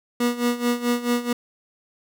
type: tone with tremolo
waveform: 30% pulse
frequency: 241.3 Hz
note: B3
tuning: 40 cents flat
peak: -15 dBFS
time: 0.2-1.33 s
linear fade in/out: 5 ms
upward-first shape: sine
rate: 4.6 Hz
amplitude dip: 80%
effects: none